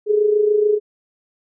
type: tone with amplitude modulation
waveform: sine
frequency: 420 Hz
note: G#4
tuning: 19 cents sharp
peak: -10 dBFS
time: 0.06-0.8 s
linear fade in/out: 50 ms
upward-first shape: sine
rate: 26.9 Hz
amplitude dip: 60%
effects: none